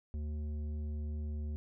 triangle tone with tanh clipping, 75.2 Hz, D2, 42 cents sharp, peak -37 dBFS, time 0.14-1.56 s, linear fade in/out 0 ms, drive 14 dB, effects none

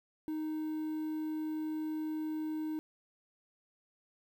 triangle tone with quantisation, 310.2 Hz, D#4, 5 cents flat, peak -32 dBFS, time 0.28-2.79 s, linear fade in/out 0 ms, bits 10, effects none

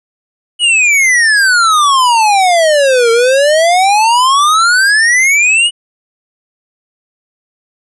square exponential two-way sweep, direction down then up, 2960 to 453.5 to 2960 Hz, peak -7 dBFS, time 0.59-5.71 s, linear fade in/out 50 ms, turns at 3.11 s, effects resampled to 24000 Hz

